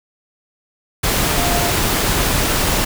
sine tone in noise, 698.5 Hz, F5, in tune, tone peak -22 dBFS, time 1.37-1.71 s, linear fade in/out 10 ms, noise pink, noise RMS -17 dBFS, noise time 1.03-2.85 s, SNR -8 dB, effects none

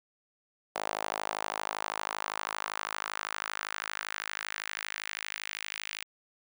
sawtooth tone with high-pass filter sweep, 52.6 Hz, G#1, 23 cents sharp, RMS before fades -37 dBFS, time 0.75-6.04 s, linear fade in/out 10 ms, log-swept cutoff 700 to 2400 Hz, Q 1.9, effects none

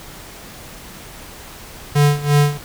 square tone with tremolo, 145.7 Hz, D3, 13 cents flat, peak -10 dBFS, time 1.95-2.58 s, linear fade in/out 10 ms, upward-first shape sine, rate 2.9 Hz, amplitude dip 85%, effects pink hiss -37 dBFS RMS until 2.64 s

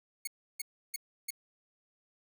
5% pulse tone bursts, 2200 Hz, C#7, 14 cents flat, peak -24 dBFS, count 4, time 0.25-1.306 s, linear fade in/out 5 ms, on 24 ms, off 320 ms, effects none

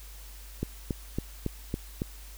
click train, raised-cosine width 3 ms, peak -16 dBFS, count 6, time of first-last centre 0.63-2.019 s, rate 3.6 Hz, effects added 50 Hz sine -44 dBFS peak until 2.37 s + white hiss -51 dBFS RMS until 2.37 s

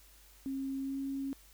sine tone with pitch glide, 270 to 273 Hz, C#4 to C#4, -45 to -26 cents, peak -34 dBFS, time 0.46-1.33 s, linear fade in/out 0 ms, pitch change +19 cents, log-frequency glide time 0.8-0.99 s, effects added 50 Hz sine -60 dBFS peak until 1.53 s + white hiss -61 dBFS RMS until 1.53 s

